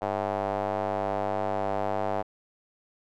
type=tone with band-pass filter; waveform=square; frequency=49.91 Hz; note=G1; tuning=32 cents sharp; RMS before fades=-29 dBFS; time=0.01-2.23 s; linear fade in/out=20 ms; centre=710 Hz; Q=2.8; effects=none